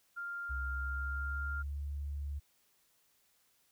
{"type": "tone", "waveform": "sine", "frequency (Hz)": 1396.9, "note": "F6", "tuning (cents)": 0, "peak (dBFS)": -38, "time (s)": [0.16, 1.63], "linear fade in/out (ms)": 20}
{"type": "tone with pitch glide", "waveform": "sine", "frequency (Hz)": [65.3, 71.62], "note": ["C2", "D2"], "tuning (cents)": [-3, -43], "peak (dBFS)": -36, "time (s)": [0.49, 2.4], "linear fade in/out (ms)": 20, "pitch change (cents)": 160, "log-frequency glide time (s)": [0.7, 1.76]}
{"effects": ["white hiss -72 dBFS RMS until 3.71 s"]}